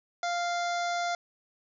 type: harmonic tone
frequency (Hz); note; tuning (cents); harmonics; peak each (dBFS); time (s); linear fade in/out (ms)
697; F5; -4; 1 / 2 / 3 / 5 / 6 / 7 / 8 / 9 / 10; -29 / -35 / -39 / -43 / -45 / -46 / -47 / -48 / -49; 0.23-1.15; 2
effects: none